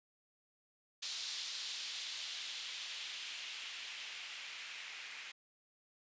violet noise with low-pass filter sweep, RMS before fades -45 dBFS, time 1.02-5.32 s, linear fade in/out 10 ms, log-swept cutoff 4100 to 2300 Hz, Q 1.9, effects resampled to 16000 Hz

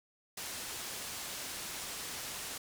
white low-pass noise, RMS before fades -42 dBFS, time 0.37-2.58 s, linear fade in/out 5 ms, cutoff 10000 Hz, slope 12 dB/octave, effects none

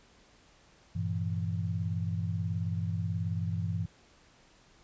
sine chord, E diminished, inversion first, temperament equal, 98 / 116.54 / 164.81 Hz, G2 / Bb2 / E3, 0 / 0 / 0 cents, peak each -32 / -37 / -34 dBFS, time 0.95-3.86 s, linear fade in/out 10 ms, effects pink hiss -61 dBFS RMS until 4.83 s + resampled to 16000 Hz

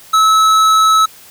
sine tone with tanh clipping, 1298 Hz, E6, 27 cents flat, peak -9 dBFS, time 0.13-1.06 s, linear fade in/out 10 ms, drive 15 dB, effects white hiss -40 dBFS RMS until 1.3 s

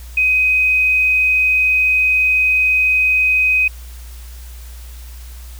sine tone, 2514 Hz, D#7, 17 cents sharp, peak -11 dBFS, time 0.17-3.68 s, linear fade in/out 5 ms, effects added 60 Hz sine -31 dBFS peak until 5.59 s + white hiss -43 dBFS RMS until 5.59 s

